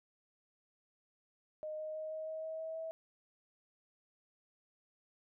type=tone with pitch steps; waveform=sine; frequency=617 / 621.3 / 625.6 / 630 / 634.3 / 638.8 / 643.2 / 647.7 Hz; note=D#5 / D#5 / D#5 / D#5 / D#5 / D#5 / E5 / E5; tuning=-15 / -3 / +9 / +21 / +33 / +45 / -43 / -31 cents; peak=-39 dBFS; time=1.63-2.91 s; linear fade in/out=0 ms; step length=160 ms; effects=none